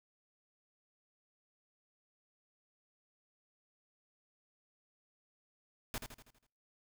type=noise with echo; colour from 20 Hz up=pink; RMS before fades=-39 dBFS; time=5.94-5.98 s; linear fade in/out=0 ms; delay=81 ms; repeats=6; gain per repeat=-6 dB; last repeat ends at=6.466 s; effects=noise-tail reverb RT60 0.7 s tail -26 dB re dry